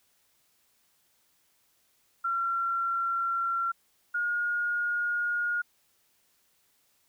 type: tone pair in turn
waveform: sine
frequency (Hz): 1366 / 1430.9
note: F6 / F6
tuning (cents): -39 / +42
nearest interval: minor second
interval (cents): 81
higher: second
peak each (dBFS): -26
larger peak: neither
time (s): 2.24-3.72 / 4.14-5.62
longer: neither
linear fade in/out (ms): 10
effects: white hiss -69 dBFS RMS until 7.08 s